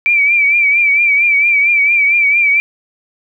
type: tone with vibrato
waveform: sine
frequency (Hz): 2325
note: D7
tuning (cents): -18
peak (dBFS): -8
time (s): 0.06-2.6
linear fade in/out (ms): 0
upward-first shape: triangle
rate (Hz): 4.4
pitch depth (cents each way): 74
effects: 8-bit